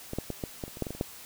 clicks, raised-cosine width 2 ms, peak -21 / -16 / -19 / -18 / -20 / -30 / -30 / -15 / -22 / -22 / -29 / -14 dBFS, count 12, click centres 0.134 / 0.186 / 0.303 / 0.438 / 0.638 / 0.68 / 0.771 / 0.823 / 0.868 / 0.906 / 0.95 / 1.011 s, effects white hiss -47 dBFS RMS until 1.25 s

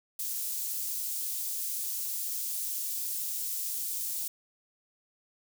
white high-pass noise, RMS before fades -34 dBFS, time 0.19-4.28 s, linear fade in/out 5 ms, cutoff 6800 Hz, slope 12 dB/octave, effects none

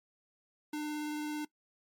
square tone with vibrato, 300 Hz, D4, 37 cents sharp, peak -35 dBFS, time 0.73-1.45 s, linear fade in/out 5 ms, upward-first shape sine, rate 18 Hz, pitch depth 8 cents each way, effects noise-tail reverb RT60 0.1 s tail -20 dB re dry + MP3 96 kbps

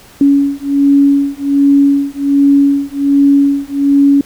sine beating tone pair, 280 / 281.3 Hz, C#4 / C#4, +18 / +26 cents, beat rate 1.3 Hz, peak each -10 dBFS, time 0.21-4.21 s, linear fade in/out 2 ms, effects pink hiss -40 dBFS RMS until 4.25 s

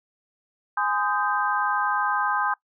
sine chord, Ab major seventh, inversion none, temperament equal with one note detuned, 830.6 / 1025.6 / 1244.5 / 1568 Hz, Ab5 / C6 / Eb6 / G6, 0 / -35 / 0 / 0 cents, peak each -27 dBFS, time 0.77-2.54 s, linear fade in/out 5 ms, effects noise-tail reverb RT60 0.1 s tail -21 dB re dry

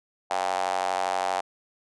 square tone with high-pass filter, 46.25 Hz, F#1, in tune, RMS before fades -27 dBFS, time 0.3-1.41 s, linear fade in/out 10 ms, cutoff 750 Hz, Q 5.1, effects resampled to 22050 Hz

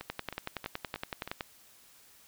two click trains, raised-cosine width 0.3 ms, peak -18 / -23 dBFS, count 15 / 5, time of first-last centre 0.1-1.408 / 0.01-1.276 s, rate 10.7 / 3.16 Hz, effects white hiss -59 dBFS RMS until 2.27 s

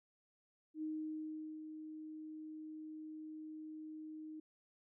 sine tone with ADSR envelope, 311.1 Hz, D#4, in tune, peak -38 dBFS, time 0.74-4.4 s, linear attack 84 ms, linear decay 780 ms, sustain -8 dB, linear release 5 ms, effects none

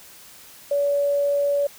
sine tone, 570 Hz, C#5, 48 cents sharp, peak -18 dBFS, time 0.71-1.67 s, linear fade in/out 5 ms, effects white hiss -46 dBFS RMS until 1.78 s

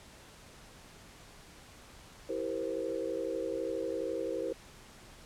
sine chord, C dominant seventh, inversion first, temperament equal with one note detuned, 329.6 / 392 / 471.3 / 523.3 Hz, E4 / G4 / Bb4 / C5, 0 / 0 / +19 / 0 cents, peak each -39 / -39 / -37 / -37 dBFS, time 2.29-4.53 s, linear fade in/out 5 ms, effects pink hiss -54 dBFS RMS until 5.25 s + low-pass 10000 Hz 12 dB/octave

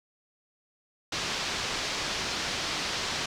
white low-pass noise, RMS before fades -32 dBFS, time 1.12-3.26 s, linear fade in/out 5 ms, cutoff 5500 Hz, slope 24 dB/octave, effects none

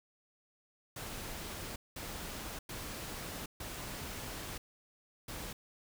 pink noise bursts at uneven times, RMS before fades -43 dBFS, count 5, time 0.96-1.76 / 1.96-2.59 / 2.69-3.46 / 3.6-4.58 / 5.28-5.53 s, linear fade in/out 5 ms, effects none

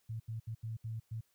sine tone bursts at uneven times, 112.1 Hz, A2, 33 cents sharp, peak -37 dBFS, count 6, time 0.09-0.2 / 0.28-0.4 / 0.47-0.55 / 0.63-0.77 / 0.84-1 / 1.11-1.21 s, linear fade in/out 10 ms, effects white hiss -75 dBFS RMS until 1.34 s

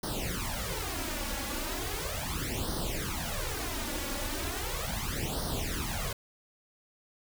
pink noise with flanger, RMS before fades -34 dBFS, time 0.03-6.13 s, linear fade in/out 5 ms, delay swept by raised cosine 0.2 to 3.6 ms, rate 0.37 Hz, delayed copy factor +0.85, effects none

